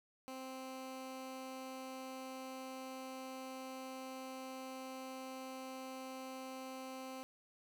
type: tone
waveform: 15% pulse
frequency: 261.6 Hz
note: C4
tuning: in tune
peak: -39 dBFS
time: 0.28-7.23 s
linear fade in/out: 0 ms
effects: none